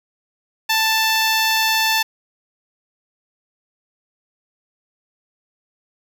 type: tone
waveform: 10% pulse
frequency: 883 Hz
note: A5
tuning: 6 cents sharp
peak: -7 dBFS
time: 0.69-2.03 s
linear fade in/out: 10 ms
effects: none